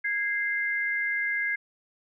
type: tone pair together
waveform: sine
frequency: 1647.2 / 2087 Hz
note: G#6 / C7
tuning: -15 / -5 cents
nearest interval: major third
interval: 410 cents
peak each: -28 dBFS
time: 0.04-1.56 s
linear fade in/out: 10 ms
effects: none